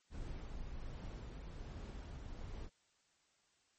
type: noise with tremolo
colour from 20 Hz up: brown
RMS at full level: -45 dBFS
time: 0.1-2.7 s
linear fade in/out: 50 ms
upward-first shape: triangle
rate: 1.3 Hz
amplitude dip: 30%
effects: white hiss -75 dBFS RMS until 3.78 s + MP3 32 kbps